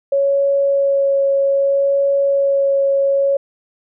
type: tone with vibrato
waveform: sine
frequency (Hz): 554.4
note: C#5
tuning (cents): 0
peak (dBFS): -12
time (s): 0.12-3.37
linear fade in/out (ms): 5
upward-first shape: sine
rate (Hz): 0.63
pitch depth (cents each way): 9
effects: none